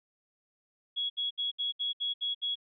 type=tone bursts; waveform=sine; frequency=3340 Hz; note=G#7; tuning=9 cents sharp; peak=-29 dBFS; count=8; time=0.96-2.556 s; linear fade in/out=20 ms; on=140 ms; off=68 ms; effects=none